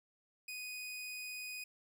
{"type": "tone", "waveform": "sawtooth", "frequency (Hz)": 2489, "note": "D#7", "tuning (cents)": 0, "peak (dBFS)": -39, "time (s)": [0.48, 1.64], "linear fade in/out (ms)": 5, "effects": []}